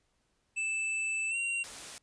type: tone with pitch glide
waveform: square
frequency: 2637 to 2755 Hz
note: E7 to F7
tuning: 0 to -24 cents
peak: -31 dBFS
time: 0.56-1.64 s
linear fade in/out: 20 ms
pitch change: +76 cents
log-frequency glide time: 1.29-1.36 s
type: noise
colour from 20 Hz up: white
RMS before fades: -44 dBFS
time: 1.64-1.98 s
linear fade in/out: 0 ms
effects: pink hiss -75 dBFS RMS until 2.02 s + resampled to 22050 Hz